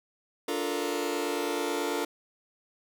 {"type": "chord", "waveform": "sawtooth", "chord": "Bb major seventh", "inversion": "first", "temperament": "just", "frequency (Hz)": [291.4, 349.6, 437, 466.2], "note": ["D4", "F4", "A4", "Bb4"], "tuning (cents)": [-13, 2, -12, 0], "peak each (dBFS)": -30, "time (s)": [0.48, 2.05], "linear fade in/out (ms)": 5, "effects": []}